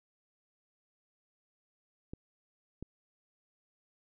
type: clicks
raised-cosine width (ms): 3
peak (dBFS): -28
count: 2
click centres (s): 2.135 / 2.826
effects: none